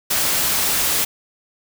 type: noise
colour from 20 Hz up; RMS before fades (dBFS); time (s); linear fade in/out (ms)
white; -19; 0.1-1.05; 10
effects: none